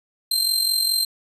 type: tone with amplitude modulation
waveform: sawtooth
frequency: 4146 Hz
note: C8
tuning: 17 cents flat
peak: -13 dBFS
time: 0.31-1.05 s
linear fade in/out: 5 ms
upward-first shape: sine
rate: 44.8 Hz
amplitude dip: 60%
effects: resampled to 32000 Hz